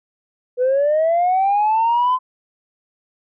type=linear sweep; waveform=sine; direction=up; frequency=487.5 to 1030 Hz; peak=-12 dBFS; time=0.57-2.19 s; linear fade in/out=50 ms; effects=tanh soft clip ceiling -11 dBFS